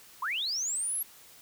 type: linear sweep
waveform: sine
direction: up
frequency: 932 to 11590 Hz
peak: -29 dBFS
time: 0.22-1.03 s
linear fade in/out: 5 ms
effects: white hiss -54 dBFS RMS until 1.41 s